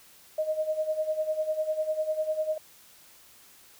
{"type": "tone with tremolo", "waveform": "sine", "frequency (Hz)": 622.3, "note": "D#5", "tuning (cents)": 0, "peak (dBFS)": -23, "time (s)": [0.38, 2.58], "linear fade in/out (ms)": 5, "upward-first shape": "sine", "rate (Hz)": 10, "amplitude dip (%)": 75, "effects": ["white hiss -55 dBFS RMS until 3.79 s"]}